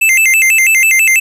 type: tone with vibrato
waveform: square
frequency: 2349 Hz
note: D7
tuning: in tune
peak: -7 dBFS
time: 0.01-1.2 s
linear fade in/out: 10 ms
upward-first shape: square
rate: 6.1 Hz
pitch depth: 200 cents each way
effects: 8-bit